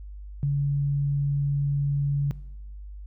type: tone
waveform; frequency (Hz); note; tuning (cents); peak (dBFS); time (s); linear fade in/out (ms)
sine; 141.7; C#3; +38; -21; 0.43-2.31; 0
effects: noise-tail reverb RT60 0.9 s tail -19 dB re dry + added 50 Hz sine -37 dBFS peak until 3.06 s